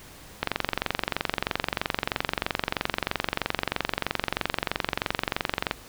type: click train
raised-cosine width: 0.3 ms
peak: -7 dBFS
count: 123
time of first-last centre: 0.43-5.711 s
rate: 23.1 Hz
effects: pink hiss -47 dBFS RMS until 5.88 s